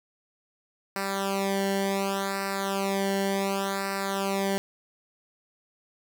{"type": "tone with flanger", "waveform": "sawtooth", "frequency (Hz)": 196, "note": "G3", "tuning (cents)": 0, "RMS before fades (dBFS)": -28, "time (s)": [0.96, 4.58], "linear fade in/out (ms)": 0, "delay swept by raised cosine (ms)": [0.3, 0.81], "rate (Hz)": 0.68, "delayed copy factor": -1, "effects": []}